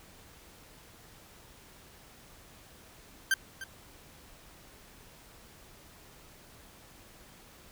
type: tone with echo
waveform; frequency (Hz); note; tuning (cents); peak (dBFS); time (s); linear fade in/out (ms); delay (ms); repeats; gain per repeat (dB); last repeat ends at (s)
40% pulse; 1568; G6; 0; -22; 3.31-3.34; 2; 300; 1; -15; 3.64
effects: pink hiss -55 dBFS RMS until 7.71 s